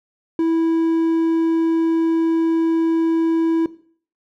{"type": "tone", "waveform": "triangle", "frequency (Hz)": 327.9, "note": "E4", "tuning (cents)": -9, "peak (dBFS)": -13, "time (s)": [0.39, 3.66], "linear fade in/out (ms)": 2, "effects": ["noise-tail reverb RT60 0.5 s tail -17 dB re dry"]}